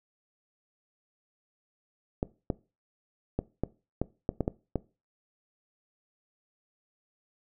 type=clicks; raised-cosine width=2 ms; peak=-14 dBFS; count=9; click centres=2.229 / 2.502 / 3.39 / 3.636 / 4.016 / 4.291 / 4.407 / 4.479 / 4.757 s; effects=noise-tail reverb RT60 0.3 s tail -20 dB re dry